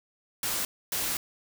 white noise bursts at uneven times, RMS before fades -30 dBFS, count 2, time 0.43-0.65 / 0.92-1.17 s, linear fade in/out 2 ms, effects none

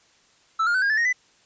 triangle tone with pitch steps, 1318.5 / 1413.1 / 1514.6 / 1623.3 / 1739.8 / 1864.6 / 1998.5 Hz, E6 / F6 / F#6 / G#6 / A6 / A#6 / B6, 0 / +20 / +40 / -40 / -20 / 0 / +20 cents, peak -17 dBFS, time 0.59-1.129 s, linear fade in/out 10 ms, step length 77 ms, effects white hiss -59 dBFS RMS until 1.45 s + resampled to 16000 Hz

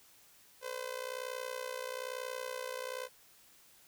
sawtooth tone with amplitude modulation, 510 Hz, C5, 44 cents flat, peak -31 dBFS, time 0.61-3.09 s, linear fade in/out 50 ms, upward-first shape sine, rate 61.1 Hz, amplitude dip 85%, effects white hiss -62 dBFS RMS until 3.87 s

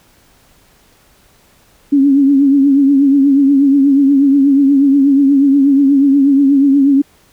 sine tone with vibrato, 277.5 Hz, C#4, 2 cents sharp, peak -6 dBFS, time 1.92-7.02 s, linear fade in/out 10 ms, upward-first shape triangle, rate 8.3 Hz, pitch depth 74 cents each way, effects pink hiss -50 dBFS RMS until 7.32 s

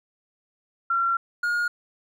sine / triangle tone pair in turn, 1367 / 1428.8 Hz, F6 / F6, -37 / +39 cents, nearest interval minor second, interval 76 cents, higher second, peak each -20 dBFS, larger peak neither, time 0.9-1.17 / 1.43-1.68 s, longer first, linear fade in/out 5 ms, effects none

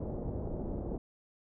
pink low-pass noise, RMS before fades -37 dBFS, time 0-0.98 s, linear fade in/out 5 ms, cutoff 620 Hz, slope 24 dB/octave, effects none

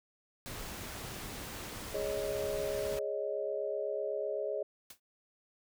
pink noise, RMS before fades -43 dBFS, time 0.46-2.99 s, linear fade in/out 0 ms
sine chord, Ab suspended fourth, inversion none, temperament equal, 415.3 / 554.4 / 622.3 Hz, Ab4 / Db5 / Eb5, 0 / 0 / 0 cents, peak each -37 dBFS, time 1.94-4.63 s, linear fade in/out 5 ms
white noise with exponential decay, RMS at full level -44 dBFS, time 4.9-5 s, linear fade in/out 5 ms, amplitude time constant 20 ms
effects none

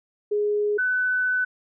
sine tone pair in turn, 415.9 / 1502.4 Hz, G#4 / F#6, +2 / +26 cents, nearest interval octave + minor seventh, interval 2224 cents, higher second, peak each -20 dBFS, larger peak neither, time 0.31-0.78 / 0.78-1.45 s, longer second, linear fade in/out 10 ms, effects none

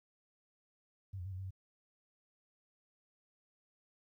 sine tone with pitch steps, 96.9 / 88.1 / 97.4 / 91.9 / 95.7 / 94.2 Hz, G2 / F2 / G2 / F#2 / G2 / F#2, -20 / +16 / -11 / -11 / -41 / +32 cents, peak -40 dBFS, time 1.13-1.508 s, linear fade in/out 10 ms, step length 63 ms, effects 13-bit

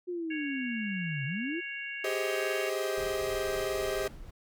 sine linear two-way sweep, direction down then up, 363.1 to 130.81 to 360.4 Hz, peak -32 dBFS, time 0.07-1.61 s, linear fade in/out 20 ms, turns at 1.25 s
harmonic tone, 554.4 Hz, C#5, in tune, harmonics 3 / 4 / 5, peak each -40 / -40 / -40 dBFS, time 0.3-2.7 s, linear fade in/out 10 ms
45% pulse chord, Ab major seventh, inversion third, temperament equal with one note detuned, 392 / 415.3 / 523.3 / 631.7 Hz, G4 / Ab4 / C5 / Eb5, 0 / 0 / 0 / +26 cents, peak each -34 / -37 / -37 / -35 dBFS, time 2.04-4.08 s, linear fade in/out 5 ms
brown noise with tremolo, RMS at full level -43 dBFS, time 2.97-4.31 s, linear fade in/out 10 ms, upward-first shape sine, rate 3.8 Hz, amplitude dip 40%
effects none

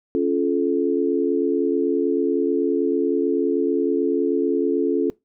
sine chord, Db augmented, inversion none, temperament just, 277.2 / 346.5 / 433.1 Hz, Db4 / F4 / A4, 0 / -14 / -27 cents, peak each -22 dBFS, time 0.15-5.1 s, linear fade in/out 0 ms, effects noise-tail reverb RT60 0.2 s tail -22 dB re dry

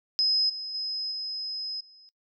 sine tone with level steps, 5080 Hz, D#8, 35 cents sharp, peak -20 / -32 / -28 / -30 / -50 dBFS, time 0.19-2.09 s, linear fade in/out 0 ms, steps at 0.49 / 0.74 / 1.11 / 1.8 s, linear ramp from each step 10 ms, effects noise-tail reverb RT60 0.1 s tail -23 dB re dry

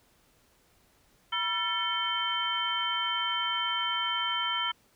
sine tone cluster, 968 / 1352 / 1765 / 2209 / 3101 Hz, B5 / E6 / A6 / C#7 / G7, -35 / +43 / +5 / -7 / -19 cents, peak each -35 / -33 / -39 / -38 / -30 dBFS, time 1.32-4.72 s, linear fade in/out 10 ms, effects pink hiss -65 dBFS RMS until 4.95 s

